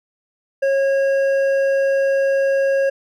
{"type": "tone with hard clipping", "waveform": "sine", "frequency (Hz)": 546, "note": "C#5", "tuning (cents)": -26, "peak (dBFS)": -16, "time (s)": [0.62, 2.9], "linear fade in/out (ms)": 10, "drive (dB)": 7, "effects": []}